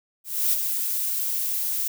violet noise with ADSR envelope, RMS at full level -20 dBFS, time 0.24-1.88 s, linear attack 290 ms, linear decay 17 ms, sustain -6 dB, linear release 5 ms, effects none

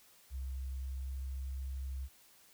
sine tone with pitch glide, 65.7 to 66.5 Hz, C2 to C2, +8 to +29 cents, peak -37 dBFS, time 0.3-2.09 s, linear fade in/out 50 ms, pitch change +21 cents, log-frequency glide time 0.54-1.61 s, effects white hiss -63 dBFS RMS until 2.53 s

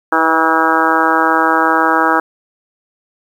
harmonic tone with a mistuned harmonic, 161.3 Hz, E3, 37 cents flat, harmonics 2 / 3 / 4 / 5 / 6 / 7 / 8 / 9 / 10, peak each -18 / -21 / -22 / -18 / -17 / -20 / -16 / -19 / -19 dBFS, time 0.12-2.2 s, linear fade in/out 5 ms, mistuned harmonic 3, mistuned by +23 cents, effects 7-bit

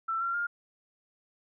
sine tone with pitch steps, 1335 / 1371.7 / 1409.5 Hz, E6 / F6 / F6, +22 / -32 / +16 cents, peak -28 dBFS, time 0.08-0.47 s, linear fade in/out 10 ms, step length 130 ms, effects none

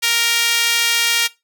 sawtooth tone with high-pass filter, 466.2 Hz, A#4, in tune, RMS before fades -17 dBFS, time 0.02-1.28 s, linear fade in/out 20 ms, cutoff 2600 Hz, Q 1.3, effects noise-tail reverb RT60 0.2 s tail -18 dB re dry

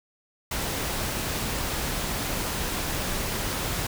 pink noise, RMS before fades -29 dBFS, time 0.51-3.87 s, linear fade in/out 5 ms, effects none

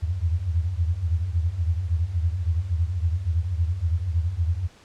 sine tone cluster, 80.1 / 83.7 / 92.6 Hz, E2 / E2 / F#2, -49 / +27 / +2 cents, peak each -26 dBFS, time 0.02-4.68 s, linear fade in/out 20 ms, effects pink hiss -53 dBFS RMS until 4.84 s + low-pass 7000 Hz 12 dB/octave

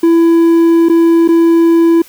triangle tone with dropouts, 333.5 Hz, E4, 20 cents sharp, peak -3 dBFS, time 0.03-2.02 s, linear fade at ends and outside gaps 5 ms, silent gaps 0.887-0.896 / 1.278-1.287 s, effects white hiss -40 dBFS RMS until 2.08 s

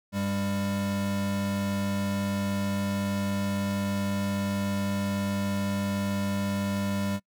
square tone pair together, 97.62 / 199 Hz, G2 / G3, -7 / +26 cents, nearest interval octave, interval 1233 cents, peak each -34 / -28 dBFS, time 0.12-7.2 s, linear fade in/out 50 ms, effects noise-tail reverb RT60 0.1 s tail -25 dB re dry

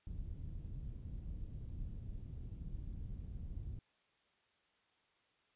pink low-pass noise, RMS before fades -45 dBFS, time 0.07-3.79 s, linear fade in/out 2 ms, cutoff 120 Hz, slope 12 dB/octave, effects white hiss -75 dBFS RMS until 5.55 s + resampled to 8000 Hz

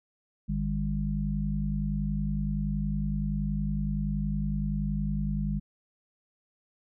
harmonic tone, 50.7 Hz, G#1, 41 cents flat, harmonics 1 / 3 / 4, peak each -31 / -31 / -31 dBFS, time 0.48-5.6 s, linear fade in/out 20 ms, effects none

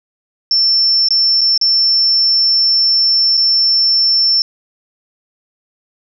sine tone with dropouts, 5380 Hz, E8, 34 cents sharp, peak -9 dBFS, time 0.51-4.42 s, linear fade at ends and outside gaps 1 ms, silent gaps 1.086-1.106 / 1.409-1.414 / 1.577-1.613 / 3.37-3.375 s, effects none

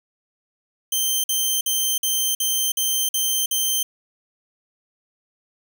10% pulse tone bursts, 3121 Hz, G7, 8 cents flat, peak -11 dBFS, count 8, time 0.92-3.83 s, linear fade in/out 5 ms, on 320 ms, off 50 ms, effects none

